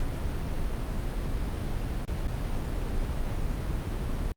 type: noise with dropouts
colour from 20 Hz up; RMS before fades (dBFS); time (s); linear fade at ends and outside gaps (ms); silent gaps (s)
brown; -30; 0-4.32; 2; 2.052-2.077 / 2.273-2.279
effects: Opus 48 kbps